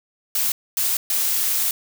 blue noise bursts at uneven times, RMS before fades -21 dBFS, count 3, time 0.35-0.52 / 0.77-0.97 / 1.1-1.71 s, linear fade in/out 2 ms, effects none

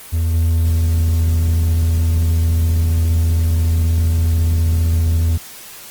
triangle tone with level steps, 82.41 Hz, E2, in tune, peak -12 / -10 dBFS, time 0.12-5.38 s, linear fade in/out 20 ms, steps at 0.34 s, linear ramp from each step 2 ms, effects white hiss -36 dBFS RMS until 5.9 s + Opus 24 kbps

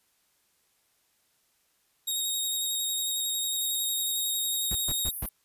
15% pulse tone with vibrato, 3749 Hz, A#7, 9 cents sharp, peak -21 dBFS, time 2.07-5.11 s, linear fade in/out 10 ms, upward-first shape square, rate 11 Hz, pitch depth 12 cents each way
white high-pass noise, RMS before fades -33 dBFS, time 3.58-5.29 s, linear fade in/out 2 ms, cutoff 10000 Hz, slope 96 dB/octave
brown noise bursts, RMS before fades -33 dBFS, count 4, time 4.71-5.26 s, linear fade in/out 2 ms, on 40 ms, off 130 ms
effects white hiss -70 dBFS RMS until 5.44 s + resampled to 32000 Hz

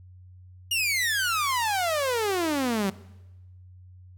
sawtooth exponential sweep, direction down, 2900 to 186.9 Hz, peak -20 dBFS, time 0.71-2.9 s, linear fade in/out 5 ms, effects noise-tail reverb RT60 1.0 s tail -19 dB re dry + added 91 Hz sine -46 dBFS peak until 4.17 s

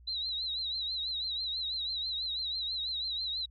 sine tone with vibrato, 3951 Hz, B7, in tune, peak -32 dBFS, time 0.07-3.46 s, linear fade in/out 10 ms, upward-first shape triangle, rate 6.1 Hz, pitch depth 110 cents each way, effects added 60 Hz sine -53 dBFS peak until 3.5 s

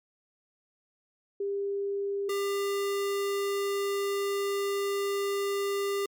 sine / square tone pair in turn, 399.4 / 399.4 Hz, G4 / G4, +32 / +32 cents, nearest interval unison, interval 0 cents, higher neither, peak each -28 dBFS, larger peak neither, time 1.4-2.29 / 2.29-6.06 s, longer second, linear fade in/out 5 ms, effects MP3 96 kbps

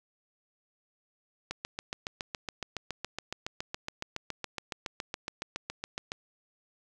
click train, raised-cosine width 0.2 ms, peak -17 dBFS, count 34, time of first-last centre 1.51-6.119 s, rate 7.16 Hz, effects none

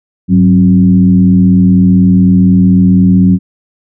sine tone with frequency modulation, 185 Hz, F#3, in tune, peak -3 dBFS, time 0.28-3.39 s, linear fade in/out 50 ms, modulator 84.1 Hz, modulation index 0.74, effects none

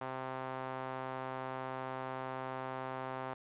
sawtooth tone with band-pass filter, 130.8 Hz, C3, in tune, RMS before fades -41 dBFS, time 0.01-3.34 s, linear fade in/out 5 ms, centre 920 Hz, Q 1.4, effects resampled to 8000 Hz + 11-bit

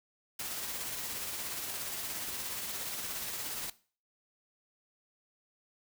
white noise with tremolo, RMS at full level -37 dBFS, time 0.39-3.7 s, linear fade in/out 5 ms, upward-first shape triangle, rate 17 Hz, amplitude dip 35%, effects noise-tail reverb RT60 0.4 s tail -18 dB re dry

